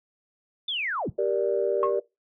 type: linear sweep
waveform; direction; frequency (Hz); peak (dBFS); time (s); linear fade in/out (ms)
sine; down; 3595 to 61.74; -26; 0.68-1.1; 5
type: chord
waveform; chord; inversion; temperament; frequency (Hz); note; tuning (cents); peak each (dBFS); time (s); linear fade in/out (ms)
sine; G minor; none; equal with one note detuned; 392 / 470.2 / 587.3; G4 / Bb4 / D5; 0 / +15 / 0; -26; 1.18-2; 10
type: tone with exponential decay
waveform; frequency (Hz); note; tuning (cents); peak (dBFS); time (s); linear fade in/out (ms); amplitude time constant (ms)
sine; 1085; C#6; -37; -19; 1.83-1.99; 1; 33
effects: noise-tail reverb RT60 0.2 s tail -20 dB re dry + tanh soft clip ceiling -12 dBFS